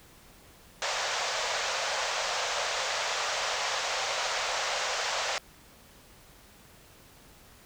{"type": "band-pass noise", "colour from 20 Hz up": "pink", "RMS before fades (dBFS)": -31, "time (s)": [0.82, 5.38], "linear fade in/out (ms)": 0, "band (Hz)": [510, 7100], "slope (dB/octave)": 48, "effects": ["pink hiss -55 dBFS RMS until 7.65 s"]}